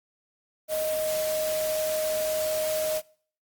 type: tone in noise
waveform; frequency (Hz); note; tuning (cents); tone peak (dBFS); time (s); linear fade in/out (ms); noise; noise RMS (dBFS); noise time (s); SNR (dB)
sine; 622.3; D#5; 0; -25; 0.68-3.02; 50; white; -34; 0.68-3.02; +6
effects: noise-tail reverb RT60 0.5 s tail -23 dB re dry + Opus 32 kbps